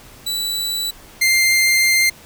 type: tone pair in turn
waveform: sawtooth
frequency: 3951 / 2098 Hz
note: B7 / C7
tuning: 0 / +4 cents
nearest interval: major seventh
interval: 1096 cents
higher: first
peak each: -17 / -9 dBFS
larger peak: second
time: 0.26-0.91 / 1.21-2.1 s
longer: second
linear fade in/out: 10 ms
effects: pink hiss -43 dBFS RMS until 2.25 s